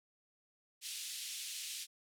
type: band-pass noise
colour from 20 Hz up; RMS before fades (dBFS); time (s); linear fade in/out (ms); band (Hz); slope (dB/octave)
pink; -44; 0.81-1.87; 50; 2800 to 12000; 24
effects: none